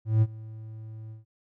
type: tone with ADSR envelope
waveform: triangle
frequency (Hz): 110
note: A2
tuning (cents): 0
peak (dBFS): -14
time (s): 0.05-1.25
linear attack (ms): 170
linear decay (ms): 44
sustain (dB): -22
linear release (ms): 140
effects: none